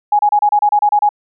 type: tone bursts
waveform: sine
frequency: 830.6 Hz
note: G#5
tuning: in tune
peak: -8 dBFS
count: 10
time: 0.12-1.091 s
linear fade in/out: 5 ms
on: 71 ms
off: 29 ms
effects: none